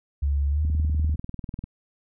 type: tone with pitch glide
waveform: sine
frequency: 70.8 to 76.32 Hz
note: C#2 to D#2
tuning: +37 to -33 cents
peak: -20 dBFS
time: 0.22-1.16 s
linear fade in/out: 10 ms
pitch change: +130 cents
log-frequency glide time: 0.5-0.61 s
type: click train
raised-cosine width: 5 ms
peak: -21 dBFS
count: 21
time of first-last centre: 0.65-1.64 s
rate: 20.2 Hz
effects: none